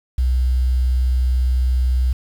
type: tone with quantisation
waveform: sine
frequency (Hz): 63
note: B1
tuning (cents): +35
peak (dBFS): -14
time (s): 0.18-2.13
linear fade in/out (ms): 5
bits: 7
effects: none